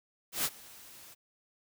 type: noise with ADSR envelope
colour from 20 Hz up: white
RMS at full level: -29 dBFS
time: 0.32-1.15 s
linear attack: 130 ms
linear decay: 43 ms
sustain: -23 dB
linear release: 23 ms
effects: none